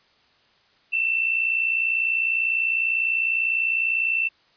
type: tone pair together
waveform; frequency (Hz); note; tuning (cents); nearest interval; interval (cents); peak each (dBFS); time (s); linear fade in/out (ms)
sine; 2629 / 2689; E7 / E7; -5 / +34; unison; 39; -26 / -21; 0.92-4.29; 20
effects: white hiss -60 dBFS RMS until 4.56 s + resampled to 11025 Hz